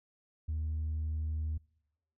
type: tone with tanh clipping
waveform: triangle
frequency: 78 Hz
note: D#2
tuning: 5 cents sharp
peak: -32 dBFS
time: 0.48-1.58 s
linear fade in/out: 10 ms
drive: 6 dB
effects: noise-tail reverb RT60 0.9 s tail -26 dB re dry